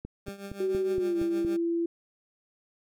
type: click train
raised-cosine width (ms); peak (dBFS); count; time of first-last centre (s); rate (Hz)
3; -24; 7; 0.05-1.449; 4.29
type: tone with tremolo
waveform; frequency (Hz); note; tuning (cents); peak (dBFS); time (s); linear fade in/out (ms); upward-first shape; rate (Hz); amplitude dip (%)
20% pulse; 198.6; G3; +23; -31; 0.26-1.57; 10; triangle; 6.5; 80
type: tone with pitch glide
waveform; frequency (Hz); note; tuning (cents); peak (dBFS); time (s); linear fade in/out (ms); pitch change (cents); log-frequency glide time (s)
sine; 378.8 to 337.5; F#4 to E4; +41 to +41; -25; 0.6-1.86; 5; -200; 0.92-1.18
effects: none